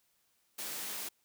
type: high-pass noise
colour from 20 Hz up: white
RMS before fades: -40 dBFS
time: 0.58-1.09 s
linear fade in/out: 10 ms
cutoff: 160 Hz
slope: 24 dB/octave
effects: white hiss -74 dBFS RMS until 1.24 s